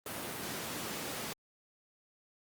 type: high-pass noise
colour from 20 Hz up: pink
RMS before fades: -40 dBFS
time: 0.06-1.33 s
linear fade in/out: 2 ms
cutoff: 160 Hz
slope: 12 dB/octave
effects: Opus 32 kbps